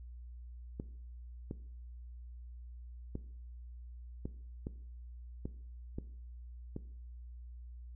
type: clicks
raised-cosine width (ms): 3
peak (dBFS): -26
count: 8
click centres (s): 0.799 / 1.511 / 3.154 / 4.255 / 4.669 / 5.455 / 5.985 / 6.764
effects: noise-tail reverb RT60 0.6 s tail -17 dB re dry + added 60 Hz sine -46 dBFS peak until 7.95 s